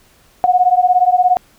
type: beating tone pair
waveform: sine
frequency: 719 / 736 Hz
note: F#5 / F#5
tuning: -50 / -9 cents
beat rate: 17 Hz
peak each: -12 dBFS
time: 0.44-1.37 s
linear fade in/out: 0 ms
effects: pink hiss -51 dBFS RMS until 1.58 s